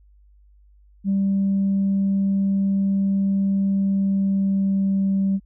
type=tone with pitch glide; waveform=sine; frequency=196 to 194.65 Hz; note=G3 to G3; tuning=0 to -12 cents; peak=-16 dBFS; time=1.04-5.4 s; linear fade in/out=50 ms; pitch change=-12 cents; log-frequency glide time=3.68-5.08 s; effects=tanh soft clip ceiling -14 dBFS + added 50 Hz sine -50 dBFS peak until 5.45 s